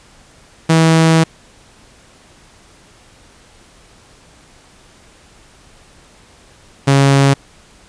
sawtooth tone pair in turn, 162.1 / 138.12 Hz, E3 / C#3, -29 / -6 cents, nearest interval minor third, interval 277 cents, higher first, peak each -4 dBFS, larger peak neither, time 0.69-1.24 / 6.87-7.34 s, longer first, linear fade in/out 10 ms, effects pink hiss -46 dBFS RMS until 7.88 s + resampled to 22050 Hz

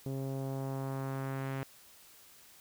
sawtooth tone with low-pass filter sweep, 134.8 Hz, C#3, 48 cents flat, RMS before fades -37 dBFS, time 0.06-1.63 s, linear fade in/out 0 ms, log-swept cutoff 450 to 2300 Hz, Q 1.3, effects white hiss -58 dBFS RMS until 2.6 s

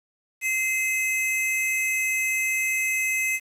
square tone pair together, 2067 / 2566 Hz, C7 / E7, -22 / -47 cents, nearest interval major third, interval 375 cents, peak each -26 dBFS, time 0.41-3.4 s, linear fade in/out 50 ms, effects resampled to 32000 Hz + 8-bit

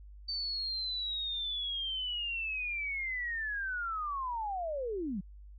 sine linear sweep, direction down, 4581 to 169.8 Hz, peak -33 dBFS, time 0.28-5.21 s, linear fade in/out 10 ms, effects added 50 Hz sine -48 dBFS peak until 5.58 s

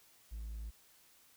triangle tone, 55 Hz, A1, in tune, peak -38 dBFS, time 0.31-0.71 s, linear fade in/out 20 ms, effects tanh soft clip ceiling -34 dBFS + white hiss -65 dBFS RMS until 1.36 s

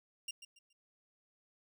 20% pulse tone with echo, 2794 Hz, F7, in tune, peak -34 dBFS, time 0.28-0.31 s, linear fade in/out 5 ms, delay 140 ms, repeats 3, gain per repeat -11 dB, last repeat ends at 0.73 s, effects none

